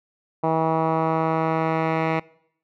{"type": "tone with low-pass filter sweep", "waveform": "10% pulse", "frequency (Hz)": 161, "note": "E3", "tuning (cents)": -41, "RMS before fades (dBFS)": -22, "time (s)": [0.43, 2.2], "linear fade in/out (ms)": 10, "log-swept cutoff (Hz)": [940, 2000], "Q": 2, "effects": ["noise-tail reverb RT60 0.7 s tail -23 dB re dry"]}